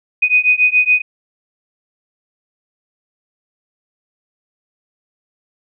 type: beating tone pair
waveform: sine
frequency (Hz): 2489 / 2496.1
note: D#7 / D#7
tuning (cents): 0 / +5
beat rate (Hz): 7.1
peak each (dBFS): -13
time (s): 0.22-1.02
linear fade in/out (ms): 10
effects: none